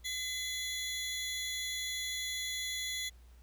25% pulse tone pair together, 2028 / 3411 Hz, B6 / G#7, +45 / +46 cents, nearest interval major sixth, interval 901 cents, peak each -35 / -34 dBFS, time 0.04-3.1 s, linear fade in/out 20 ms, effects added 60 Hz sine -54 dBFS peak until 3.42 s + pink hiss -68 dBFS RMS until 3.42 s

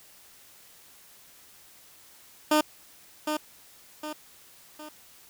15% pulse tone with echo, 304.5 Hz, D#4, 37 cents flat, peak -13 dBFS, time 2.51-2.61 s, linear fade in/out 5 ms, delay 760 ms, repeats 3, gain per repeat -7 dB, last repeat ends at 4.89 s, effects white hiss -54 dBFS RMS until 5.29 s

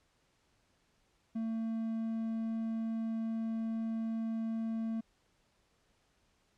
triangle tone, 224.8 Hz, A3, 37 cents sharp, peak -31 dBFS, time 1.35-5.01 s, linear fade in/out 10 ms, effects pink hiss -73 dBFS RMS until 6.57 s + low-pass 8000 Hz 12 dB/octave

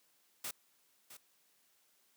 white noise with echo, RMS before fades -41 dBFS, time 0.44-0.51 s, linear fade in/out 5 ms, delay 660 ms, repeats 1, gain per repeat -12 dB, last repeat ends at 1.17 s, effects white hiss -72 dBFS RMS until 2.16 s + high-pass 150 Hz 12 dB/octave

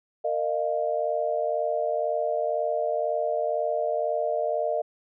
sine tone cluster, 460.8 / 610 / 692 Hz, A#4 / D#5 / F5, -20 / -34 / -16 cents, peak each -30 / -26 / -29 dBFS, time 0.24-4.82 s, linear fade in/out 10 ms, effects none

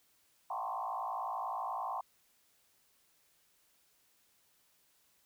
sine tone with frequency modulation, 904 Hz, A5, 47 cents sharp, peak -35 dBFS, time 0.5-2.01 s, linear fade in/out 5 ms, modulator 55.7 Hz, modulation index 3.7, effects white hiss -71 dBFS RMS until 5.25 s

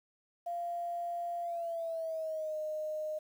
sine tone with pitch glide, 692 to 616.5 Hz, F5 to D#5, -16 to -16 cents, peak -34 dBFS, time 0.46-3.19 s, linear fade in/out 10 ms, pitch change -200 cents, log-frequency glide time 1.42-2.56 s, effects 10-bit

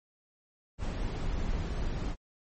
brown noise, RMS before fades -32 dBFS, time 0.78-2.16 s, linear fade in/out 50 ms, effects MP3 32 kbps

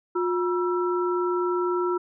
sine tone cluster, 357.2 / 962 / 1334 Hz, F4 / B5 / E6, +39 / -46 / +20 cents, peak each -23 / -31 / -30 dBFS, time 0.15-1.98 s, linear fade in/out 10 ms, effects none

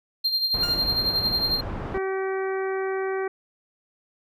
triangle tone with tremolo, 4186 Hz, C8, in tune, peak -18 dBFS, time 0.24-1.61 s, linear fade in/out 10 ms, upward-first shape sine, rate 11 Hz, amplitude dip 60%
pink low-pass noise, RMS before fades -32 dBFS, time 0.54-1.98 s, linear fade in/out 2 ms, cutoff 1200 Hz, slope 12 dB/octave
sawtooth tone with exponential decay, 1411 Hz, F6, 17 cents sharp, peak -26 dBFS, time 0.63-0.99 s, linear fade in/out 1 ms, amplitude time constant 77 ms
harmonic tone, 383 Hz, G4, 40 cents flat, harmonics 1 / 2 / 3 / 4 / 5 / 6, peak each -25 / -34 / -37 / -37 / -38 / -43 dBFS, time 1.94-3.28 s, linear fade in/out 5 ms
effects none

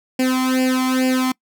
sawtooth tone with flanger, 257.7 Hz, C4, 26 cents flat, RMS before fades -18 dBFS, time 0.19-1.32 s, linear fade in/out 5 ms, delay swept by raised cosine 0.4 to 0.94 ms, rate 2.3 Hz, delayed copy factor +1, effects noise-tail reverb RT60 0.1 s tail -25 dB re dry

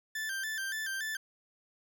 40% pulse tone with vibrato, 1661.2 Hz, G#6, in tune, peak -33 dBFS, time 0.15-1.17 s, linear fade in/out 5 ms, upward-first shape square, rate 3.5 Hz, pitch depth 94 cents each way, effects none

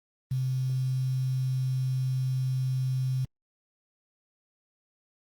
sine tone with quantisation, 130 Hz, C3, 11 cents flat, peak -25 dBFS, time 0.31-3.25 s, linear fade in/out 5 ms, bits 8, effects Opus 24 kbps

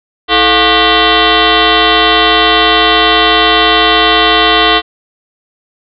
sine tone with frequency modulation, 1201 Hz, D6, 38 cents sharp, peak -5 dBFS, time 0.28-4.82 s, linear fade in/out 50 ms, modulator 382 Hz, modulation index 6.7, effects none

